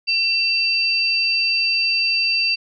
sine tone pair together, 2706 / 4655 Hz, E7 / D8, +45 / -16 cents, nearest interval major sixth, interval 939 cents, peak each -19 dBFS, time 0.07-2.56 s, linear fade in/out 20 ms, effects none

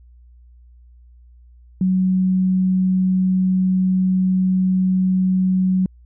sine tone, 186.2 Hz, F#3, 11 cents sharp, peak -14 dBFS, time 1.81-5.86 s, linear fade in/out 2 ms, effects added 60 Hz sine -44 dBFS peak until 6.05 s

